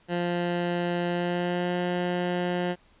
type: tone with pitch glide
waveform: 15% pulse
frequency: 174.61 to 177.66 Hz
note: F3 to F3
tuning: 0 to +30 cents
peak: -19 dBFS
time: 0.08-2.76 s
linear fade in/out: 50 ms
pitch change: +30 cents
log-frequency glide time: 1.08-1.74 s
effects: pink hiss -61 dBFS RMS until 3 s + resampled to 8000 Hz

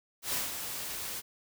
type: noise with ADSR envelope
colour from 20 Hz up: white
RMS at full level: -31 dBFS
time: 0.22-1.22 s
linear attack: 110 ms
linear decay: 170 ms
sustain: -7 dB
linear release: 34 ms
effects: none

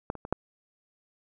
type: clicks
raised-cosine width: 1 ms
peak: -15 / -27 / -24 / -11 dBFS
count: 4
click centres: 0.101 / 0.153 / 0.251 / 0.326 s
effects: none

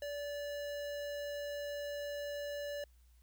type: tone with notch filter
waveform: square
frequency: 579 Hz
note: D5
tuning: 25 cents flat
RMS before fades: -41 dBFS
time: 0.02-2.84 s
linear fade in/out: 2 ms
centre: 10000 Hz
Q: 1.4
effects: added 60 Hz sine -61 dBFS peak until 3.22 s + white hiss -75 dBFS RMS until 3.22 s

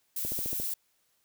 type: noise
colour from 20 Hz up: violet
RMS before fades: -33 dBFS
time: 0.16-0.74 s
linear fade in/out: 5 ms
type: click train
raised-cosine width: 2 ms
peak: -26 dBFS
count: 6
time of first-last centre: 0.25-0.6 s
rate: 14.3 Hz
effects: white hiss -72 dBFS RMS until 1.24 s

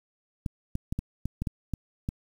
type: clicks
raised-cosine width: 5 ms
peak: -17 dBFS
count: 9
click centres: 0.462 / 0.754 / 0.925 / 0.99 / 1.256 / 1.42 / 1.472 / 1.737 / 2.089 s
effects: 8-bit

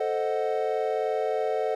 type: chord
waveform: triangle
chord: A diminished seventh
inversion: none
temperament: equal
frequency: 440 / 523.3 / 622.3 / 740 Hz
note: A4 / C5 / Eb5 / Gb5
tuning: 0 / 0 / 0 / 0 cents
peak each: -26 / -29 / -29 / -29 dBFS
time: 0-1.75 s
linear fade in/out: 5 ms
effects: none

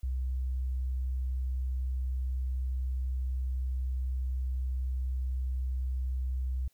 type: tone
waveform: sine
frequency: 64 Hz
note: C2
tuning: 38 cents flat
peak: -29 dBFS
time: 0.03-6.68 s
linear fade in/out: 5 ms
effects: white hiss -71 dBFS RMS until 6.73 s

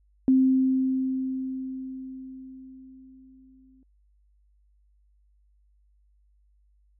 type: tone with exponential decay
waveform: sine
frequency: 261.8 Hz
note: C4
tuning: 1 cent sharp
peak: -15 dBFS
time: 0.28-3.83 s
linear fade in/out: 1 ms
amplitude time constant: 770 ms
effects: added 50 Hz sine -60 dBFS peak until 6.99 s

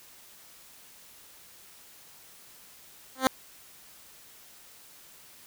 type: tone with exponential growth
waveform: 10% pulse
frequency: 261.6 Hz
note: C4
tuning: in tune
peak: -8 dBFS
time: 3.15-3.27 s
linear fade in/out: 1 ms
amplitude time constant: 25 ms
effects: white hiss -53 dBFS RMS until 5.46 s

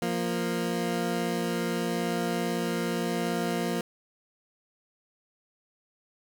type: tone pair together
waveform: 20% pulse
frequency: 174.61 / 233.1 Hz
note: F3 / A#3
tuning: 0 / 0 cents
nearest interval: perfect fourth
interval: 500 cents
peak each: -25 dBFS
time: 0.02-3.81 s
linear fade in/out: 2 ms
effects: none

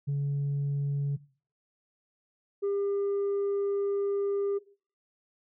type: tone pair in turn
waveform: sine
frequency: 141.6 / 400.5 Hz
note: C#3 / G4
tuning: +37 / +37 cents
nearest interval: octave + tritone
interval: 1800 cents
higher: second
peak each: -24 dBFS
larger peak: neither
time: 0.07-1.17 / 2.62-4.59 s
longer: second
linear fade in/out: 20 ms
effects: noise-tail reverb RT60 0.4 s tail -19 dB re dry + tanh soft clip ceiling -25 dBFS

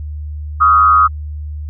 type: tone with frequency modulation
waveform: sine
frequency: 1251 Hz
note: D#6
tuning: 9 cents sharp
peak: -6 dBFS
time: 0.6-1.08 s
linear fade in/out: 20 ms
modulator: 102 Hz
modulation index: 0.8
effects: added 75 Hz sine -22 dBFS peak until 1.69 s

